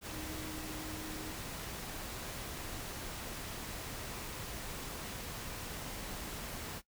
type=tone in noise; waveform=sine; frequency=311.1 Hz; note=D#4; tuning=in tune; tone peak=-45 dBFS; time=0.1-1.33 s; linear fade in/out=50 ms; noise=pink; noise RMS=-43 dBFS; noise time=0.01-6.82 s; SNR=-5 dB; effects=noise-tail reverb RT60 0.1 s tail -18 dB re dry